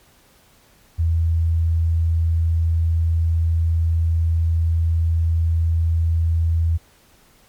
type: tone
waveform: sine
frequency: 82.41 Hz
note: E2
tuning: in tune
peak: -15 dBFS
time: 0.98-6.78 s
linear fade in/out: 20 ms
effects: pink hiss -54 dBFS RMS until 7.48 s + MP3 96 kbps